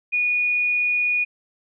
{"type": "tone", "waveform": "sine", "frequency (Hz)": 2456, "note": "D#7", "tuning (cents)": -23, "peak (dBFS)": -18, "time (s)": [0.12, 1.25], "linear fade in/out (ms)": 20, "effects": []}